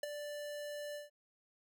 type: tone with ADSR envelope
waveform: square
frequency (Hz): 587.3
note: D5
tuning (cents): 0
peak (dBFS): -33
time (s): 0.03-1.1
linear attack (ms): 4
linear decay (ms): 13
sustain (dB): -9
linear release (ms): 150
effects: none